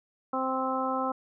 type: harmonic tone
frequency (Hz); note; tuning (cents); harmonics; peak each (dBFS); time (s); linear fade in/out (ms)
261.6; C4; 0; 1 / 2 / 3 / 4 / 5; -33 / -33 / -33 / -33 / -33; 0.33-1.12; 5
effects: none